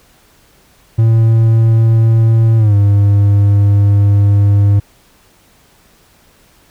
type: tone with pitch glide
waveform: triangle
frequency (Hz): 113 to 101.25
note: A2 to G#2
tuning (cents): +47 to -43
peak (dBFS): -4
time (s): 0.98-4.8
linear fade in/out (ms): 10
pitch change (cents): -190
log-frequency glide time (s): 2.57-2.74
effects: pink hiss -49 dBFS RMS until 6.7 s